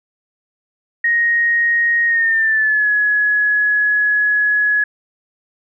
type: tone with pitch glide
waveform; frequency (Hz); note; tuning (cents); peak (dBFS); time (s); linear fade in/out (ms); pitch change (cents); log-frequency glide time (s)
sine; 1872 to 1687.1; A#6 to G#6; +7 to +27; -12; 1.04-4.84; 5; -180; 2.06-2.89
effects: none